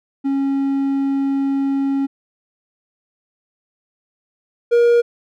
triangle tone pair in turn, 274.4 / 473.9 Hz, C#4 / A#4, -17 / +28 cents, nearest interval major sixth, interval 945 cents, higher second, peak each -14 / -8 dBFS, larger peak second, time 0.24-2.07 / 4.71-5.02 s, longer first, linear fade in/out 20 ms, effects none

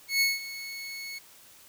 25% pulse tone with ADSR envelope, 2198 Hz, C#7, 15 cents flat, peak -17 dBFS, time 0.08-1.19 s, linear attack 130 ms, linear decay 180 ms, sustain -16 dB, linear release 12 ms, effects white hiss -54 dBFS RMS until 1.68 s

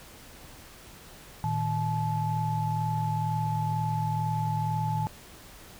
sine tone cluster, 113.6 / 155.7 / 865 Hz, A#2 / D#3 / A5, -44 / +2 / -30 cents, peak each -30 dBFS, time 1.44-5.07 s, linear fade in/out 0 ms, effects pink hiss -49 dBFS RMS until 5.79 s

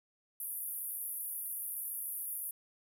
pink band-pass noise, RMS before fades -40 dBFS, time 0.4-2.51 s, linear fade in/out 2 ms, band 10000 to 15000 Hz, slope 96 dB/octave, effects none

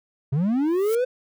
triangle linear sweep, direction up, 126.6 to 516 Hz, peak -17 dBFS, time 0.32-1.05 s, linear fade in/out 10 ms
blue noise with exponential growth, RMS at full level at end -33 dBFS, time 0.59-0.95 s, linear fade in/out 2 ms, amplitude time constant 77 ms
effects none

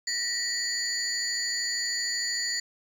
sine tone cluster, 1834 / 1947 / 4346 / 4706 / 6980 Hz, A#6 / B6 / C#8 / D8 / A8, -29 / -25 / -35 / +3 / -15 cents, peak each -37 / -33 / -33 / -31 / -31 dBFS, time 0.07-2.6 s, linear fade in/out 5 ms, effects tanh soft clip ceiling -21 dBFS + 10-bit

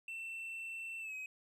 triangle tone with pitch glide, 2685 to 2534 Hz, E7 to D#7, +31 to +31 cents, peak -40 dBFS, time 0.08-1.26 s, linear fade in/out 2 ms, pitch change -100 cents, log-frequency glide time 1-1.14 s, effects none

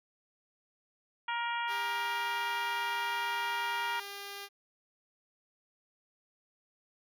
harmonic tone, 471.1 Hz, A#4, 18 cents sharp, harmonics 2 / 3 / 4 / 5 / 6 / 7, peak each -34 / -38 / -40 / -42 / -44 / -45 dBFS, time 1.28-4 s, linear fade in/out 5 ms
5% pulse tone, 401 Hz, G4, 39 cents sharp, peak -30 dBFS, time 1.67-4.49 s, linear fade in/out 50 ms
effects none

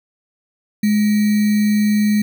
sine tone with sample-and-hold, 209.9 Hz, G#3, 19 cents sharp, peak -12 dBFS, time 0.83-2.22 s, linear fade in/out 5 ms, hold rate 2100 Hz, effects none

